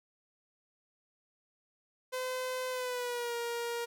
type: tone with pitch glide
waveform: sawtooth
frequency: 511 to 471.3 Hz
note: C5 to A#4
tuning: -41 to +19 cents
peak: -30 dBFS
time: 2.12-3.86 s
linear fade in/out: 20 ms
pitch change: -140 cents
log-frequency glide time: 2.7-3.35 s
effects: none